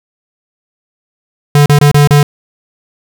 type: tone with dropouts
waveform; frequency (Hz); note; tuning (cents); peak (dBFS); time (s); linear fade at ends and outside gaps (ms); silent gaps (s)
square; 145.4; D3; -17; -4; 1.55-2.23; 2; 1.66-1.695 / 1.788-1.812 / 1.915-1.944 / 2.074-2.107
effects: 7-bit